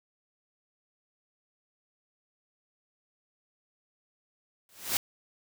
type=noise with exponential growth; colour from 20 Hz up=white; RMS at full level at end=-24 dBFS; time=4.69-4.97 s; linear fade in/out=1 ms; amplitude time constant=60 ms; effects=none